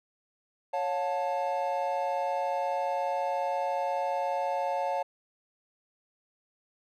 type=chord; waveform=triangle; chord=Db augmented; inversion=none; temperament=equal with one note detuned; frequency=554.4 / 714.4 / 880 Hz; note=Db5 / F5 / A5; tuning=0 / +39 / 0 cents; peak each=-30 dBFS; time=0.73-5.03 s; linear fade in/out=10 ms; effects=none